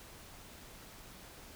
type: silence
effects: pink hiss -53 dBFS RMS until 1.55 s